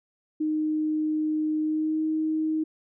sine tone with pitch glide, 308.8 to 313.7 Hz, D#4 to D#4, -13 to +14 cents, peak -23 dBFS, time 0.4-2.64 s, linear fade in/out 10 ms, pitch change +27 cents, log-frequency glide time 1.61-2.02 s, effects none

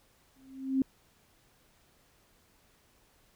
sine tone with exponential growth, 266 Hz, C4, 29 cents sharp, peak -21 dBFS, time 0.36-0.82 s, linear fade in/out 2 ms, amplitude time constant 100 ms, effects pink hiss -66 dBFS RMS until 3.35 s

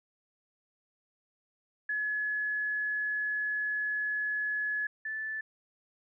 sine tone pair in turn, 1700 / 1749.8 Hz, G#6 / A6, +40 / -10 cents, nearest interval unison, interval 50 cents, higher second, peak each -29 / -33 dBFS, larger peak first, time 1.89-4.87 / 5.05-5.41 s, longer first, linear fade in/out 5 ms, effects none

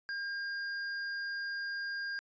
square tone, 1609 Hz, G6, 45 cents sharp, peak -36 dBFS, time 0.09-2.19 s, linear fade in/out 0 ms, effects resampled to 16000 Hz

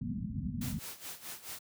white low-pass noise, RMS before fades -36 dBFS, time 0.01-0.79 s, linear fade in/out 2 ms, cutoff 250 Hz, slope 96 dB/octave
white noise with tremolo, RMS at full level -42 dBFS, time 0.61-1.59 s, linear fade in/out 5 ms, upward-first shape sine, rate 4.7 Hz, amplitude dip 80%
effects high-pass 60 Hz 12 dB/octave

